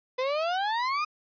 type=exponential sweep; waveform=35% pulse; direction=up; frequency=499.5 to 1253 Hz; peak=-24 dBFS; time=0.18-1.05 s; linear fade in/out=10 ms; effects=resampled to 11025 Hz